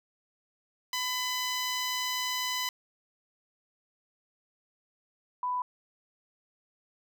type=tone pair in turn; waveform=10% pulse / sine; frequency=1004 / 994.2 Hz; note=B5 / B5; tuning=+28 / +11 cents; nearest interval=unison; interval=17 cents; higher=first; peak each=-21 / -28 dBFS; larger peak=first; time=0.93-2.69 / 5.43-5.62 s; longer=first; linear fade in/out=2 ms; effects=none